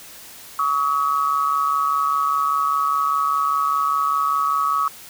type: tone pair together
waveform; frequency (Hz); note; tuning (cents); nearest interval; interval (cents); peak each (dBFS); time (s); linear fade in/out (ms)
sine; 1130 / 1275; C#6 / D#6; +33 / +42; major second; 209; -20 / -20; 0.59-4.88; 2
effects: white hiss -41 dBFS RMS until 5.09 s